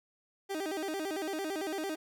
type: tone with vibrato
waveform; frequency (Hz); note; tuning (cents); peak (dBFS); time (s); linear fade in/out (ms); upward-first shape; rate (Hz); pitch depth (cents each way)
30% pulse; 350; F4; +4; -31; 0.49-1.96; 20; square; 8.9; 200
effects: none